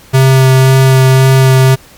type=tone with vibrato; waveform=square; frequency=132 Hz; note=C3; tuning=16 cents sharp; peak=-4 dBFS; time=0.13-1.76 s; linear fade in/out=20 ms; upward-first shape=sine; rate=1.9 Hz; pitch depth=10 cents each way; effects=pink hiss -39 dBFS RMS until 1.97 s + MP3 96 kbps